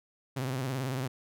sawtooth tone with vibrato, 130.81 Hz, C3, in tune, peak -27 dBFS, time 0.36-1.08 s, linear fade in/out 10 ms, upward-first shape sine, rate 18 Hz, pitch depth 99 cents each way, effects none

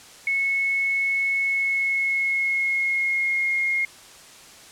sine tone with pitch glide, 2196 to 2143 Hz, C#7 to C7, -17 to +41 cents, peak -20 dBFS, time 0.27-3.85 s, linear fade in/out 2 ms, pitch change -42 cents, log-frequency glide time 1.41-3.53 s, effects white hiss -46 dBFS RMS until 4.71 s + low-pass 9000 Hz 12 dB/octave

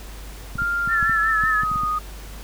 clicks, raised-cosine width 5 ms, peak -18 dBFS, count 10, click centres 0.556 / 0.62 / 0.876 / 1.028 / 1.096 / 1.438 / 1.635 / 1.716 / 1.759 / 1.835 s
sine tone with pitch glide, 1396.9 to 1237.3 Hz, F6 to D#6, 0 to -10 cents, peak -20 dBFS, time 0.58-1.99 s, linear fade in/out 10 ms, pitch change -210 cents, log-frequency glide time 0.82-1.82 s
sine tone with vibrato, 1745 Hz, A6, 15 cents flat, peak -19 dBFS, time 0.88-1.65 s, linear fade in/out 50 ms, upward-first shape triangle, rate 5.4 Hz, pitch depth 61 cents each way
effects added 50 Hz sine -35 dBFS peak until 2.43 s + pink hiss -42 dBFS RMS until 2.43 s

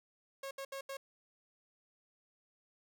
sawtooth tone bursts at uneven times, 545 Hz, C#5, 29 cents flat, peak -37 dBFS, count 4, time 0.43-0.51 / 0.58-0.65 / 0.72-0.81 / 0.89-0.97 s, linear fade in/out 5 ms, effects none

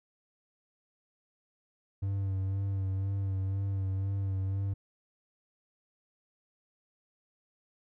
triangle tone with vibrato, 97 Hz, G2, 18 cents flat, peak -27 dBFS, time 2.02-4.74 s, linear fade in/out 10 ms, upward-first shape sine, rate 2 Hz, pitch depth 31 cents each way, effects none

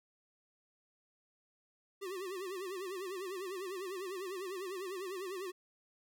square tone with vibrato, 376.3 Hz, F#4, 29 cents sharp, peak -40 dBFS, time 2.01-5.52 s, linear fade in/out 20 ms, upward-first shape sine, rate 10 Hz, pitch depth 110 cents each way, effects none

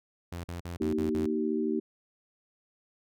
sawtooth tone bursts, 86.5 Hz, F2, 16 cents flat, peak -32 dBFS, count 6, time 0.32-1.265 s, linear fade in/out 5 ms, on 120 ms, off 45 ms
sine chord, Eb major, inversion second, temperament equal with one note detuned, 233.1 / 311.1 / 384.8 Hz, Bb3 / Eb4 / G4, 0 / 0 / -32 cents, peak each -31 dBFS, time 0.8-1.8 s, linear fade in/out 10 ms
effects none

